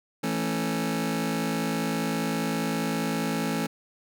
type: chord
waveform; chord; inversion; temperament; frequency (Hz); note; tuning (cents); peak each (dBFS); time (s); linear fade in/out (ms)
sawtooth; A major; second; just; 165 / 220 / 275; E3 / A3 / C#4; +2 / 0 / -14; -27 / -25 / -27; 0.23-3.67; 10
effects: none